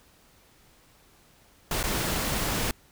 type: noise with dropouts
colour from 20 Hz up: pink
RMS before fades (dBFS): -28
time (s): 1.71-2.71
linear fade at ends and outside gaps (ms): 2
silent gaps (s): 1.83-1.838
effects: pink hiss -59 dBFS RMS until 2.91 s